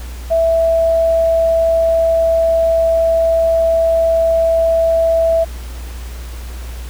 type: tone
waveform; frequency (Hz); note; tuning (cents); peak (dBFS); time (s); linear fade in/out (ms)
sine; 659.3; E5; 0; -10; 0.3-5.45; 20
effects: added 60 Hz sine -25 dBFS peak until 6.89 s + pink hiss -37 dBFS RMS until 6.89 s